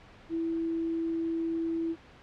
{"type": "tone", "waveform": "sine", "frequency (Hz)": 329.6, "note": "E4", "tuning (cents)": 0, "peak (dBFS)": -28, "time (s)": [0.29, 1.96], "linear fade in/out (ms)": 50, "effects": ["pink hiss -53 dBFS RMS until 2.22 s", "low-pass 3000 Hz 12 dB/octave"]}